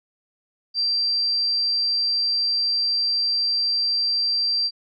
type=tone; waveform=sine; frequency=4708 Hz; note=D8; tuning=3 cents sharp; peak=-19 dBFS; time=0.74-4.71 s; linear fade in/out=50 ms; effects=none